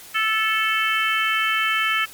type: harmonic tone with a mistuned harmonic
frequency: 440 Hz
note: A4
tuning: in tune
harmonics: 3 / 4 / 5 / 6 / 7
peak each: -23 / -24 / -25 / -26 / -26 dBFS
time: 0.14-2.06 s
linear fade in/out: 20 ms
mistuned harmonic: 4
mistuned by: -19 cents
effects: white hiss -42 dBFS RMS until 2.13 s + MP3 96 kbps